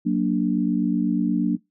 sine chord, Gb augmented, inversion none, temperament equal with one note detuned, 185 / 233.1 / 292.5 Hz, Gb3 / Bb3 / D4, 0 / 0 / -7 cents, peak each -23 dBFS, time 0.05-1.57 s, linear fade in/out 20 ms, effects noise-tail reverb RT60 0.2 s tail -24 dB re dry

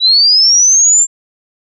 sine linear sweep, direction up, 3867 to 7400 Hz, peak -5 dBFS, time 0-1.07 s, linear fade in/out 50 ms, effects none

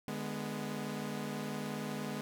sawtooth chord, G# diminished, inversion second, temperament equal with one note detuned, 149.23 / 207.7 / 246.9 Hz, D3 / G#3 / B3, +28 / 0 / 0 cents, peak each -39 / -36 / -38 dBFS, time 0.08-2.21 s, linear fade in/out 0 ms, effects none

